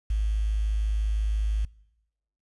sine tone with quantisation, 52.9 Hz, G#1, 33 cents sharp, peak -22 dBFS, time 0.1-1.65 s, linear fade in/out 5 ms, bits 8, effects noise-tail reverb RT60 0.9 s tail -24 dB re dry + resampled to 24000 Hz

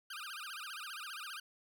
20% pulse tone with vibrato, 1387 Hz, F6, 12 cents flat, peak -38 dBFS, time 0.1-1.4 s, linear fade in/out 5 ms, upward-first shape sine, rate 15 Hz, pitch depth 260 cents each way, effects none

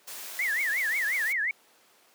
white noise, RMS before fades -40 dBFS, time 0.07-1.33 s, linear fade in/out 10 ms
sine tone with vibrato, 1928 Hz, B6, 42 cents flat, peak -25 dBFS, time 0.39-1.51 s, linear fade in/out 2 ms, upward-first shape triangle, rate 5.6 Hz, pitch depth 290 cents each way
effects pink hiss -60 dBFS RMS until 2.14 s + high-pass 400 Hz 12 dB/octave

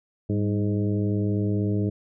harmonic tone with a mistuned harmonic, 103.83 Hz, G#2, in tune, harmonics 1 / 2 / 3 / 4 / 5 / 6, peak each -24 / -27 / -29 / -32 / -40 / -41 dBFS, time 0.29-1.9 s, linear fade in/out 10 ms, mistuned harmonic 2, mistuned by -70 cents, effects none

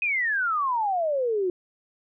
sine exponential sweep, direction down, 2544 to 351.5 Hz, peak -22 dBFS, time 0.02-1.5 s, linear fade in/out 2 ms, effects none

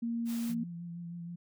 sine tone, 232.8 Hz, A#3, 2 cents flat, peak -31 dBFS, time 0.02-0.64 s, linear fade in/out 10 ms
white noise, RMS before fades -47 dBFS, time 0.25-0.55 s, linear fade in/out 50 ms
sine tone with vibrato, 171.3 Hz, F3, 33 cents flat, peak -39 dBFS, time 0.49-1.36 s, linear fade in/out 10 ms, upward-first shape sine, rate 6.4 Hz, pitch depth 23 cents each way
effects none

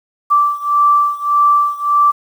sine beating tone pair, 1167 / 1168.7 Hz, D6 / D6, -11 / -9 cents, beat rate 1.7 Hz, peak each -12 / -14 dBFS, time 0.3-2.12 s, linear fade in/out 20 ms, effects 7-bit

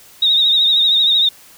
sine tone with vibrato, 3729 Hz, A#7, in tune, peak -10 dBFS, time 0.22-1.29 s, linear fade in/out 5 ms, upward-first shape triangle, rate 13 Hz, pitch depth 67 cents each way, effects white hiss -44 dBFS RMS until 1.57 s

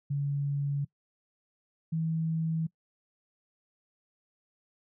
sine tone pair in turn, 141.9 / 161.69 Hz, C#3 / E3, +41 / -33 cents, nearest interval major second, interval 226 cents, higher second, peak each -27 dBFS, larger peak neither, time 0.1-0.85 / 1.92-2.67 s, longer neither, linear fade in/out 10 ms, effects noise-tail reverb RT60 0.1 s tail -22 dB re dry

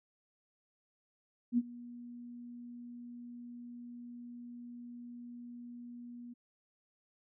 sine tone with ADSR envelope, 240.7 Hz, B3, 44 cents flat, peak -24 dBFS, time 1.52-6.34 s, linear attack 58 ms, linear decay 39 ms, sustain -21 dB, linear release 15 ms, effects none

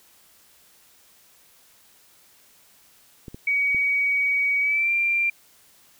clicks, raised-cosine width 3 ms, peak -24 dBFS, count 3, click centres 3.282 / 3.345 / 3.747 s
sine tone with pitch glide, 2259 to 2373 Hz, C#7 to D7, +32 to +17 cents, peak -19 dBFS, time 3.47-5.3 s, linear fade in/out 5 ms, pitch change +85 cents, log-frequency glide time 4.6-4.92 s
effects white hiss -56 dBFS RMS until 5.99 s

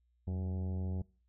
harmonic tone with a mistuned harmonic, 93.5 Hz, F#2, 19 cents sharp, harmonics 1 / 2 / 3 / 4 / 5 / 6 / 7 / 8 / 9, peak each -34 / -40 / -52 / -51 / -54 / -59 / -58 / -62 / -63 dBFS, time 0.27-1.02 s, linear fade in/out 5 ms, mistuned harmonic 1, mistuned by -140 cents, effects noise-tail reverb RT60 0.4 s tail -25 dB re dry + added 60 Hz sine -70 dBFS peak until 1.28 s

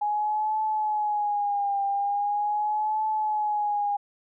sine tone with vibrato, 830.6 Hz, G#5, in tune, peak -23 dBFS, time 0.01-3.97 s, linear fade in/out 10 ms, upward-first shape triangle, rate 0.41 Hz, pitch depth 76 cents each way, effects none

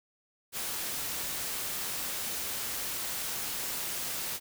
white noise, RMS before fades -35 dBFS, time 0.52-4.4 s, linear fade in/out 50 ms, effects none

